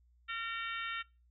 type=harmonic tone with a mistuned harmonic; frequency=457.8 Hz; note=A#4; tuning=31 cents flat; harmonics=3 / 4 / 5 / 6 / 7 / 8; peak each=-40 / -42 / -44 / -46 / -47 / -48 dBFS; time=0.28-1.03 s; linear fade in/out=20 ms; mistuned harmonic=7; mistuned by=-69 cents; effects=noise-tail reverb RT60 0.3 s tail -24 dB re dry + added 60 Hz sine -64 dBFS peak until 1.3 s